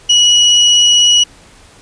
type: tone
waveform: 35% pulse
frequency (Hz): 2921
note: F#7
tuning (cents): -23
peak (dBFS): -4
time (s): 0.09-1.24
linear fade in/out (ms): 10
effects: pink hiss -42 dBFS RMS until 1.81 s + resampled to 22050 Hz